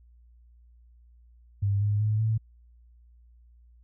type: tone with pitch steps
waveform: sine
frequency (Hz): 100.2 / 103.55 / 107.02 / 110.6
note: G2 / G#2 / A2 / A2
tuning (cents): +38 / -5 / -48 / +9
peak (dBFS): -22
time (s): 1.62-2.38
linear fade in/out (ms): 10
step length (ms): 190
effects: added 59 Hz sine -53 dBFS peak until 3.83 s

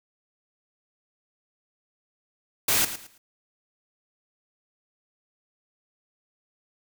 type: noise with echo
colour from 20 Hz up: white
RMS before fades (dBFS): -22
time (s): 2.68-2.85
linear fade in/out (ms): 5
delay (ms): 110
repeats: 3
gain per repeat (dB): -12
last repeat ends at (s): 3.18
effects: none

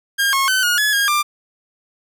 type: tone with pitch steps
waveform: sawtooth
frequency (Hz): 1614 / 1087 / 1523 / 1438 / 1701 / 1628 / 1189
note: G#6 / C#6 / F#6 / F#6 / G#6 / G#6 / D6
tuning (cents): -50 / -34 / +50 / -50 / +41 / -35 / +21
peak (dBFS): -11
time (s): 0.18-1.23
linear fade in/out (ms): 20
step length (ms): 150
effects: none

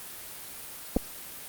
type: clicks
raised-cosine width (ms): 2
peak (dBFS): -11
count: 2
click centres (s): 0.964 / 0.968
effects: white hiss -42 dBFS RMS until 1.48 s + Opus 32 kbps

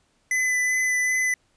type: tone with vibrato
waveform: square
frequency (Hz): 2008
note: B6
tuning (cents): +28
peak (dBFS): -21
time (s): 0.31-1.34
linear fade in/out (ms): 2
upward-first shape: sine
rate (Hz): 2.6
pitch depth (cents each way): 12
effects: pink hiss -66 dBFS RMS until 1.56 s + resampled to 22050 Hz

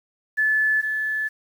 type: tone pair in turn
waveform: sine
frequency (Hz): 1733 / 1733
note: A6 / A6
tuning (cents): -27 / -27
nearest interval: unison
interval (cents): 0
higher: neither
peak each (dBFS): -17 / -22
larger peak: first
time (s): 0.37-0.82 / 0.82-1.29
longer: second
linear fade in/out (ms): 20
effects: 8-bit

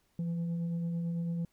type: tone with frequency modulation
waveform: sine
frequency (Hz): 170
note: F3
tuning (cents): -46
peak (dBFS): -30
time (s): 0.19-1.45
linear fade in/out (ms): 2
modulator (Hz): 331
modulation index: 0.21
effects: tanh soft clip ceiling -26 dBFS + pink hiss -73 dBFS RMS until 1.52 s

